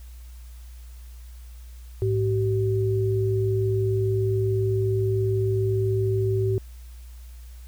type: tone pair together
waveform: sine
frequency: 107.1 / 382.6 Hz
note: A2 / G4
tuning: -46 / -42 cents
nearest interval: octave + minor seventh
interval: 2204 cents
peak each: -22 / -24 dBFS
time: 2.02-6.58 s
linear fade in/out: 0 ms
effects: added 60 Hz sine -39 dBFS peak until 7.67 s + white hiss -56 dBFS RMS until 7.67 s